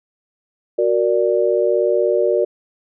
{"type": "chord", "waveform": "sine", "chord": "Gb augmented", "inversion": "none", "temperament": "equal", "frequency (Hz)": [370, 466.2, 587.3], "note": ["Gb4", "Bb4", "D5"], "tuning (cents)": [0, 0, 0], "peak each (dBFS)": -18, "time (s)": [0.78, 2.45], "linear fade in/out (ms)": 10, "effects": []}